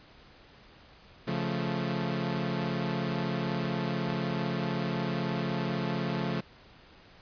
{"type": "chord", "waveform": "sawtooth", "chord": "Db augmented", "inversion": "none", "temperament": "equal with one note detuned", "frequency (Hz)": [138.59, 174.61, 219.1], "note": ["Db3", "F3", "A3"], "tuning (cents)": [0, 0, -7], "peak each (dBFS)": [-30, -29, -30], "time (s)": [1.27, 6.41], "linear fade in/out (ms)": 10, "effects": ["pink hiss -55 dBFS RMS until 7.21 s", "resampled to 11025 Hz"]}